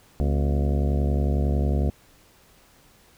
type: harmonic tone with a mistuned harmonic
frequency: 71 Hz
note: C#2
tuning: 42 cents sharp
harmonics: 1 / 2 / 3 / 4 / 5 / 6 / 7 / 8 / 9 / 10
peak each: -21 / -27 / -31 / -33 / -35 / -37 / -38 / -39 / -40 / -41 dBFS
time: 0.2-1.9 s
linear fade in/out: 0 ms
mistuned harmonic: 4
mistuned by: -140 cents
effects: pink hiss -56 dBFS RMS until 3.17 s